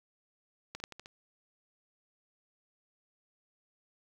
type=clicks; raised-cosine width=0.2 ms; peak=-23 / -28 / -20 / -28 / -29 / -30 dBFS; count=6; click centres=0.75 / 0.801 / 0.839 / 0.923 / 0.996 / 1.059 s; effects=9-bit